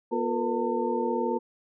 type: tone cluster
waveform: sine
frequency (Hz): 240.5 / 355.3 / 448.6 / 487.6 / 901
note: B3 / F4 / A4 / B4 / A5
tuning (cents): -46 / +30 / +34 / -22 / +41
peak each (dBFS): -31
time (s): 0.11-1.39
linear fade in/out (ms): 20
effects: none